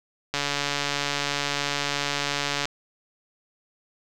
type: click train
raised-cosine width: 0.2 ms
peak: -8 dBFS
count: 332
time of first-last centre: 0.34-2.655 s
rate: 143 Hz
effects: none